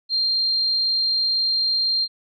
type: tone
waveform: sine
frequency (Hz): 4186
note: C8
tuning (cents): 0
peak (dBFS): -18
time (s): 0.09-2.08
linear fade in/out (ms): 50
effects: none